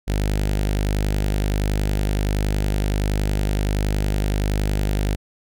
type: tone with notch filter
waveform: sawtooth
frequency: 50.7 Hz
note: G#1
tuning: 41 cents flat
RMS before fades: -21 dBFS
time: 0.07-5.16 s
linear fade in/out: 20 ms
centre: 1100 Hz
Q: 1.7
effects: none